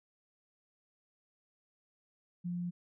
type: tone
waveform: sine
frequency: 175.7 Hz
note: F3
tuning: 11 cents sharp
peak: -34 dBFS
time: 2.44-2.71 s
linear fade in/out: 20 ms
effects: none